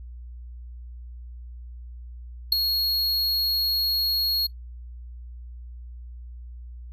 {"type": "tone with ADSR envelope", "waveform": "square", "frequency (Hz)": 4309, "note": "C#8", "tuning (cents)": -50, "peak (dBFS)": -12, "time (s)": [2.52, 4.47], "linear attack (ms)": 6, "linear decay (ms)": 4, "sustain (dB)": -10, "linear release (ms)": 10, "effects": ["noise-tail reverb RT60 0.1 s tail -20 dB re dry", "added 60 Hz sine -37 dBFS peak until 6.92 s"]}